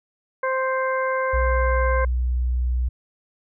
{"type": "harmonic tone", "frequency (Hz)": 523.3, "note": "C5", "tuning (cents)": 0, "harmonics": [1, 2, 3, 4], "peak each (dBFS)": [-23, -25, -28, -33], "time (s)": [0.43, 2.05], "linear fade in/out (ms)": 5}
{"type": "tone", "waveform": "sine", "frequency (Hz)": 61.74, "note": "B1", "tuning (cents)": 0, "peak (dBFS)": -19, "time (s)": [1.33, 2.89], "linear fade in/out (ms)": 10}
{"effects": []}